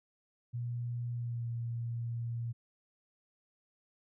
sine tone with pitch glide, 120.1 to 117.36 Hz, B2 to A#2, -48 to +12 cents, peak -34 dBFS, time 0.53-2.53 s, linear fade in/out 20 ms, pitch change -40 cents, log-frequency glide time 1.13-1.48 s, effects none

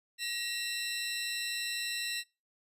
30% pulse tone cluster, 1900 / 2708 / 4020 Hz, A#6 / E7 / B7, +33 / +46 / +30 cents, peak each -37 / -36 / -34 dBFS, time 0.18-2.24 s, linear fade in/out 50 ms, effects noise-tail reverb RT60 0.3 s tail -24 dB re dry + resampled to 32000 Hz

